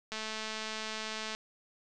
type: click train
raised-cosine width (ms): 0.2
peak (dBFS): -21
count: 269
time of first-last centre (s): 0.12-1.349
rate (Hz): 218
effects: resampled to 24000 Hz